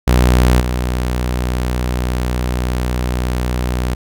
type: tone with level steps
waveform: sawtooth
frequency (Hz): 61.74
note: B1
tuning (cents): 0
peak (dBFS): -5 / -12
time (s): 0.07-3.95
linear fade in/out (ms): 10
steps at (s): 0.6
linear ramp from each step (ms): 10
effects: none